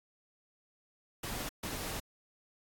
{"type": "noise bursts at uneven times", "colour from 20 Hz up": "pink", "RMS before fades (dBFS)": -39, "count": 2, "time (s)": [[1.23, 1.49], [1.63, 2]], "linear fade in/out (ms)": 5, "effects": ["AAC 64 kbps"]}